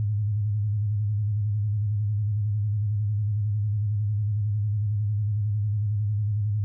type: tone with vibrato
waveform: sine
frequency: 104.4 Hz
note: G#2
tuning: 10 cents sharp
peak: -22 dBFS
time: 0-6.64 s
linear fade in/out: 0 ms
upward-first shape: square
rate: 11 Hz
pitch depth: 55 cents each way
effects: none